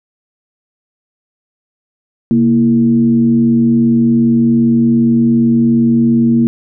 sine tone with frequency modulation, 233.1 Hz, A#3, in tune, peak -7 dBFS, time 2.31-6.47 s, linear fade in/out 0 ms, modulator 97.4 Hz, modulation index 0.59, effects none

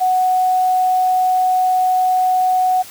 sine tone, 740 Hz, F#5, in tune, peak -12 dBFS, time 0-2.83 s, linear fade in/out 20 ms, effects white hiss -37 dBFS RMS until 2.9 s

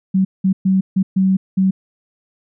sine tone bursts at uneven times, 190 Hz, F#3, 46 cents sharp, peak -11 dBFS, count 6, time 0.14-0.25 / 0.44-0.53 / 0.65-0.81 / 0.96-1.03 / 1.16-1.37 / 1.57-1.71 s, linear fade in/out 10 ms, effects none

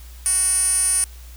10% pulse tone with band-pass filter, 370 Hz, F#4, in tune, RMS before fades -19 dBFS, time 0.26-1.04 s, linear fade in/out 0 ms, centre 9400 Hz, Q 9.5, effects added 60 Hz sine -37 dBFS peak until 1.36 s + white hiss -48 dBFS RMS until 1.36 s

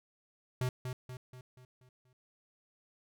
square tone with echo, 126.8 Hz, B2, 46 cents sharp, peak -31 dBFS, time 0.61-0.69 s, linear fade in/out 2 ms, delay 240 ms, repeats 6, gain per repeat -6 dB, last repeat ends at 2.13 s, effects none

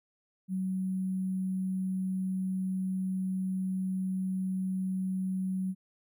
sine tone with sample-and-hold, 187.7 Hz, F#3, 25 cents sharp, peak -29 dBFS, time 0.48-5.75 s, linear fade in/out 50 ms, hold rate 11025 Hz, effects none

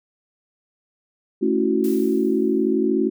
sine chord, F# minor seventh, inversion first, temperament equal, 220 / 277.2 / 329.6 / 370 Hz, A3 / C#4 / E4 / F#4, 0 / 0 / 0 / 0 cents, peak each -23 / -23 / -23 / -21 dBFS, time 1.41-3.1 s, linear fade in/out 20 ms
blue noise with exponential decay, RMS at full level -36 dBFS, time 1.84-2.86 s, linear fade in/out 1 ms, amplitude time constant 220 ms
effects none

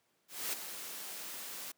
white noise with ADSR envelope, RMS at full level -35 dBFS, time 0.28-1.72 s, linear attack 250 ms, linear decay 12 ms, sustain -9 dB, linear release 7 ms, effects pink hiss -75 dBFS RMS until 1.77 s + high-pass 200 Hz 12 dB/octave

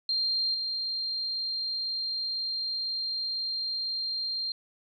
sine tone with level steps, 4186 Hz, C8, in tune, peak -25 / -29 dBFS, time 0.09-4.52 s, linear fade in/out 2 ms, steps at 0.54 s, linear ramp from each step 5 ms, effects none

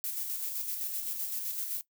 violet noise with tremolo, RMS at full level -34 dBFS, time 0.04-1.81 s, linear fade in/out 0 ms, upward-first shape square, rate 7.8 Hz, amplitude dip 35%, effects noise-tail reverb RT60 0.1 s tail -18 dB re dry

